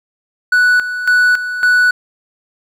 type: tone with tremolo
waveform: triangle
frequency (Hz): 1480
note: F#6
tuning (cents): 0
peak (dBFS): -6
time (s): 0.52-1.91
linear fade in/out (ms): 5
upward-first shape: square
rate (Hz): 1.8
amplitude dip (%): 70
effects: none